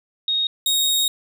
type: tone pair in turn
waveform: sine / sawtooth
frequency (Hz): 3735 / 3751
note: A#7 / A#7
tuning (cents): +3 / +10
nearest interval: unison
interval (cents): 7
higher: second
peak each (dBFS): -18 / -14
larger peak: second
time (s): 0.28-0.47 / 0.66-1.08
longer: second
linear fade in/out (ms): 2
effects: none

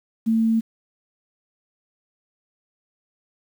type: tone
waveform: sine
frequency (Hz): 224.7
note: A3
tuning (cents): +37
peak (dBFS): -16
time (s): 0.26-0.61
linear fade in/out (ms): 20
effects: 8-bit

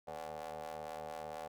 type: ring-modulated tone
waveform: 25% pulse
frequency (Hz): 77.78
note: D#2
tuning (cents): 0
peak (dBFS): -36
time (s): 0.07-1.48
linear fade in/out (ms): 10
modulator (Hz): 659
effects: none

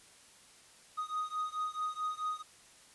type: beating tone pair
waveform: triangle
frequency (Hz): 1244.5 / 1249.1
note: D#6 / D#6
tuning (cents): 0 / +6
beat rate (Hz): 4.6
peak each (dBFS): -35 / -36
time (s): 0.97-2.43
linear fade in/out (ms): 20
effects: white hiss -59 dBFS RMS until 2.94 s + resampled to 24000 Hz

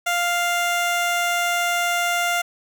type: tone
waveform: 15% pulse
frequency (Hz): 698.5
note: F5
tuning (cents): 0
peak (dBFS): -13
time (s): 0.06-2.42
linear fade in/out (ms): 10
effects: none

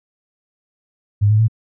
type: tone with pitch steps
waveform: sine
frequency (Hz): 102.9 / 107.15 / 111.57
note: G#2 / A2 / A2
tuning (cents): -16 / -45 / +25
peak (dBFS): -10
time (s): 1.21-1.483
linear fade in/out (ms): 20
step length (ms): 91
effects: none

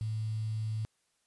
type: tone with quantisation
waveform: sine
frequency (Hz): 109.3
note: A2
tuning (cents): -11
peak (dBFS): -31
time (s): 0.01-0.85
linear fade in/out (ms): 0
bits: 9
effects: white hiss -75 dBFS RMS until 1.26 s + resampled to 24000 Hz

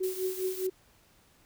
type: tone with tremolo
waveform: sine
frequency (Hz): 373.3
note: F#4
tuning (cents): +15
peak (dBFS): -26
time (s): 0-0.7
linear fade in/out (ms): 10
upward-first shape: triangle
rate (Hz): 4.9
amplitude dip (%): 90
type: noise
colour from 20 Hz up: blue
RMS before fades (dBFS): -41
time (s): 0.03-0.67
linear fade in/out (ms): 5
effects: pink hiss -63 dBFS RMS until 1.45 s

